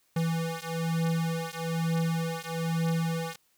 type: beating tone pair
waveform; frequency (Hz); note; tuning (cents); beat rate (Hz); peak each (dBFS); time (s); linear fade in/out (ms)
square; 164.3 / 165.4; E3 / E3; -5 / +6; 1.1; -31; 0.16-3.36; 5
effects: white hiss -69 dBFS RMS until 3.57 s